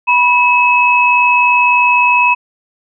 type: tone pair together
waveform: sine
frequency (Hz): 979.6 / 2577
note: B5 / E7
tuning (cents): -14 / -40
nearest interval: octave + perfect fourth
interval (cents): 1674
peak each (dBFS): -10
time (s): 0.07-2.35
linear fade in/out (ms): 20
effects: none